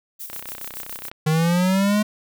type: noise with tremolo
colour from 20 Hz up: violet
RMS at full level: -33 dBFS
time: 0.19-1.1 s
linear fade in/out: 20 ms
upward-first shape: square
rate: 7.1 Hz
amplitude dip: 50%
type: click train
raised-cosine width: 0.3 ms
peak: -19 dBFS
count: 27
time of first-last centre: 0.3-1.115 s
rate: 31.9 Hz
type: linear sweep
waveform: square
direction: up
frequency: 153.3 to 213.2 Hz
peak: -17 dBFS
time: 1.26-2.03 s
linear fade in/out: 10 ms
effects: none